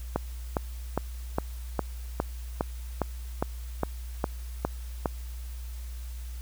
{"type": "click train", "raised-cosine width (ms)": 1, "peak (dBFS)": -11, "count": 13, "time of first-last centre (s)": [0.16, 5.058], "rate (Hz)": 2.45, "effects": ["added 60 Hz sine -35 dBFS peak until 6.41 s", "white hiss -52 dBFS RMS until 6.41 s"]}